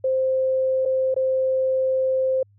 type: tone with dropouts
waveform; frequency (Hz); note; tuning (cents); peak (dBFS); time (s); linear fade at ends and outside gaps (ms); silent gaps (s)
sine; 523.3; C5; 0; -18; 0.04-2.43; 5; 0.853-0.857 / 1.143-1.163
effects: added 101 Hz sine -53 dBFS peak until 2.58 s